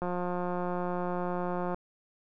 click train, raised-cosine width 1 ms, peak -20 dBFS, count 308, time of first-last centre 0.02-1.745 s, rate 178 Hz, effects none

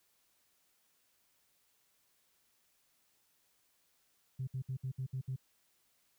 sine tone bursts, 130.81 Hz, C3, in tune, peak -34 dBFS, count 7, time 4.39-5.362 s, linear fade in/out 10 ms, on 84 ms, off 64 ms, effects tanh soft clip ceiling -31 dBFS + white hiss -74 dBFS RMS until 6.18 s

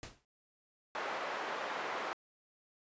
pink noise with exponential decay, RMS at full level -42 dBFS, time 0.03-0.25 s, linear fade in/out 1 ms, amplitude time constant 46 ms
white band-pass noise, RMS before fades -39 dBFS, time 0.95-2.13 s, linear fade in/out 0 ms, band 470 to 1300 Hz, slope 12 dB/octave
effects resampled to 16000 Hz

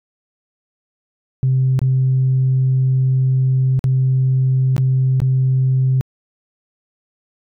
sine tone with dropouts, 130.81 Hz, C3, in tune, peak -11 dBFS, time 1.43-6.01 s, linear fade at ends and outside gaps 0 ms, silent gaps 1.791-1.816 / 3.792-3.841 / 4.765-4.78 / 5.202-5.218 s, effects tanh soft clip ceiling -8 dBFS

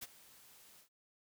white noise with ADSR envelope, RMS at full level -43 dBFS, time 0.01-0.89 s, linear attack 18 ms, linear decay 32 ms, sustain -18 dB, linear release 100 ms, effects none

